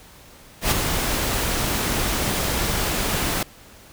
pink noise with ADSR envelope, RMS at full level -17 dBFS, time 0.61-3.43 s, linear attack 99 ms, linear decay 21 ms, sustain -6 dB, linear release 4 ms, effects pink hiss -47 dBFS RMS until 3.92 s

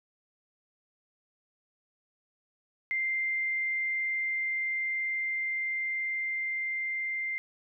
sine tone with level ramp, 2093 Hz, C7, in tune, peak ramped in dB -27 to -30 dBFS, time 2.91-7.38 s, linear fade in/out 0 ms, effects none

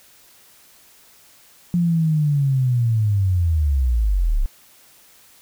sine linear sweep, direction down, 176.5 to 30.87 Hz, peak -15 dBFS, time 1.74-4.46 s, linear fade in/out 0 ms, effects white hiss -51 dBFS RMS until 5.41 s

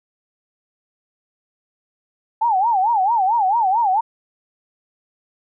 sine tone with vibrato, 840 Hz, G#5, 19 cents sharp, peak -14 dBFS, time 2.41-4.01 s, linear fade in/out 10 ms, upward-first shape sine, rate 4.5 Hz, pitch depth 220 cents each way, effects none

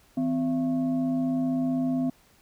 sine tone with frequency modulation, 256.8 Hz, C4, 32 cents flat, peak -23 dBFS, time 0.17-2.1 s, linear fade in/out 5 ms, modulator 418 Hz, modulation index 0.51, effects pink hiss -60 dBFS RMS until 2.41 s

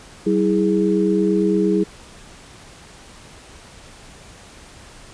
sine tone cluster, 192 / 325.5 / 414.3 Hz, G3 / E4 / G#4, -36 / -22 / -4 cents, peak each -19 dBFS, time 0.26-1.84 s, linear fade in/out 10 ms, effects pink hiss -43 dBFS RMS until 5.13 s + resampled to 22050 Hz

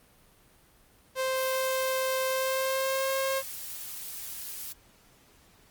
sawtooth tone with pitch glide, 523 to 536.2 Hz, C5 to C5, -1 to +42 cents, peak -23 dBFS, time 1.15-3.43 s, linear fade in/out 50 ms, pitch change +43 cents, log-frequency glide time 2.28-3.13 s
blue noise, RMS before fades -39 dBFS, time 1.36-4.73 s, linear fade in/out 10 ms
effects pink hiss -60 dBFS RMS until 5.7 s + Opus 32 kbps

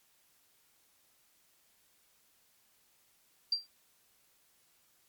sine tone with exponential decay, 4720 Hz, D8, 8 cents sharp, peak -24 dBFS, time 3.52-3.67 s, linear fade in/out 5 ms, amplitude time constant 32 ms, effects white hiss -69 dBFS RMS until 5.08 s + MP3 96 kbps

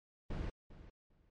brown noise with echo, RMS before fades -39 dBFS, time 0.3-0.5 s, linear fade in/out 5 ms, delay 400 ms, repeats 2, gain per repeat -15 dB, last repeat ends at 1.3 s, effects low-pass 4000 Hz 12 dB/octave + MP3 48 kbps

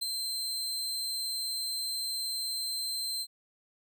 sawtooth tone with ADSR envelope, 4117 Hz, C8, 29 cents flat, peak -26 dBFS, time 0.01-3.27 s, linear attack 15 ms, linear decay 12 ms, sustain -3 dB, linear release 56 ms, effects none

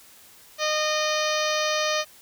harmonic tone with a mistuned harmonic, 613 Hz, D#5, 26 cents flat, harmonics 1 / 2 / 3 / 4 / 5 / 6 / 7 / 8 / 9 / 10, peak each -26 / -29 / -31 / -32 / -33 / -34 / -34 / -35 / -36 / -36 dBFS, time 0.58-2.05 s, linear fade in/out 50 ms, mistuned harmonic 9, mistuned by +45 cents, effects white hiss -51 dBFS RMS until 2.21 s

